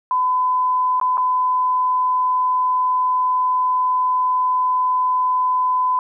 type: tone with dropouts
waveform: sine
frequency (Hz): 1009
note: B5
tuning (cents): +37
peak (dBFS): -15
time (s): 0.11-5.99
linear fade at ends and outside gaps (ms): 1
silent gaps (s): 0.999-1.013 / 1.172-1.179
effects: none